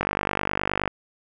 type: click train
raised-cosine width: 0.5 ms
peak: -7 dBFS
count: 44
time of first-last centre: 0.01-0.877 s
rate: 49.6 Hz
effects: none